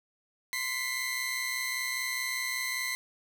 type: tone cluster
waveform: sawtooth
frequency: 1037 / 1993 / 2118 Hz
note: C6 / B6 / C7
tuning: -16 / +15 / +21 cents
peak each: -39 / -30 / -31 dBFS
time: 0.53-2.95 s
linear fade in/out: 0 ms
effects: none